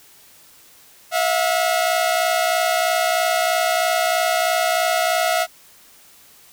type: tone pair together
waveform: sawtooth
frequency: 653.9 / 717 Hz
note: E5 / F5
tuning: -14 / +45 cents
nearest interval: major second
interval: 159 cents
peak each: -16 dBFS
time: 1.11-5.47 s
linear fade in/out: 50 ms
effects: white hiss -49 dBFS RMS until 6.52 s